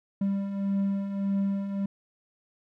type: beating tone pair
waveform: triangle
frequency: 196 / 197.7 Hz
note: G3 / G3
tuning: 0 / +15 cents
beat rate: 1.7 Hz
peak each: -32 / -24 dBFS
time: 0.21-1.86 s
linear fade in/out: 5 ms
effects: none